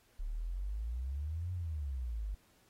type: exponential two-way sweep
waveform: sine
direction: up then down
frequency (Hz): 34.75 to 92 to 47.76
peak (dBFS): -35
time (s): 0.19-2.35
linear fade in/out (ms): 10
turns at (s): 1.53
effects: pink hiss -69 dBFS RMS until 2.69 s + AAC 48 kbps